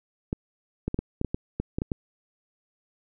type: clicks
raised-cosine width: 3 ms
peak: -14 dBFS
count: 11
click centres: 0.329 / 0.88 / 0.944 / 0.99 / 1.214 / 1.247 / 1.345 / 1.6 / 1.785 / 1.819 / 1.918 s
effects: none